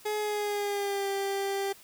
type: tone with pitch glide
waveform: 30% pulse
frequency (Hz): 422.7 to 394.4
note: G#4 to G4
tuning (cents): +31 to +11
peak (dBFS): -26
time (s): 0.05-1.73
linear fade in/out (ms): 10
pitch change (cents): -120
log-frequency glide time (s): 0.18-1.09
effects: white hiss -54 dBFS RMS until 1.83 s